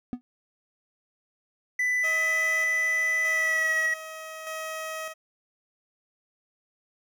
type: tone with exponential decay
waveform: triangle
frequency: 246.9 Hz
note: B3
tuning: in tune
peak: -22 dBFS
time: 0.13-0.21 s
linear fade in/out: 0 ms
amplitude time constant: 17 ms
type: tone with pitch glide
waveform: triangle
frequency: 1992 to 1917.5 Hz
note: B6 to A#6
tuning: +14 to +48 cents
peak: -21 dBFS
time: 1.79-3.94 s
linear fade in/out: 5 ms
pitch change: -66 cents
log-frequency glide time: 3.26-3.73 s
type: tone with tremolo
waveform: 15% pulse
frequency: 635 Hz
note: D#5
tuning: 35 cents sharp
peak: -26 dBFS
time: 2.03-5.14 s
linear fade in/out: 20 ms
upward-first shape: square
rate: 0.82 Hz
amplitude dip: 45%
effects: none